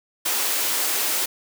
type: high-pass noise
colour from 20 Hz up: white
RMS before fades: -23 dBFS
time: 0.25-1.26 s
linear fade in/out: 10 ms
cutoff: 280 Hz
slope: 24 dB/octave
effects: none